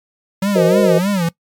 square tone with vibrato, 184.9 Hz, F#3, 1 cent flat, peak -15 dBFS, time 0.42-1.29 s, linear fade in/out 5 ms, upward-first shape sine, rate 3.3 Hz, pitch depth 180 cents each way
sine chord, C half-diminished seventh, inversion second, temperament equal, 370 / 466.2 / 523.3 / 622.3 Hz, Gb4 / Bb4 / C5 / Eb5, 0 / 0 / 0 / 0 cents, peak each -16 dBFS, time 0.55-0.99 s, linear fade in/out 10 ms
effects noise-tail reverb RT60 0.1 s tail -21 dB re dry + MP3 96 kbps

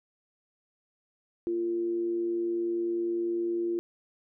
sine tone with amplitude modulation, 345.4 Hz, F4, 19 cents flat, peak -25 dBFS, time 1.47-3.79 s, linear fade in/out 0 ms, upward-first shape sine, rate 110 Hz, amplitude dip 35%, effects none

